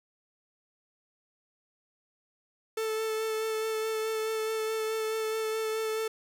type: tone with vibrato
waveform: 45% pulse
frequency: 440 Hz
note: A4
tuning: in tune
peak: -29 dBFS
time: 2.77-6.08 s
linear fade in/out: 5 ms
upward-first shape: sine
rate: 4.7 Hz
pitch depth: 15 cents each way
effects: none